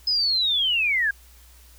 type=linear sweep; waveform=sine; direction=down; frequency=5110 to 1585 Hz; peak=-19 dBFS; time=0.07-1.11 s; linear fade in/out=5 ms; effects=added 60 Hz sine -49 dBFS peak until 1.78 s + white hiss -54 dBFS RMS until 1.78 s